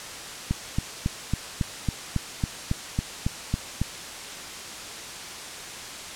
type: click train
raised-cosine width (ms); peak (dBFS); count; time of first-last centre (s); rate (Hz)
5; -11; 13; 0.51-3.816; 3.63
effects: white hiss -37 dBFS RMS until 6.15 s + low-pass 8000 Hz 12 dB/octave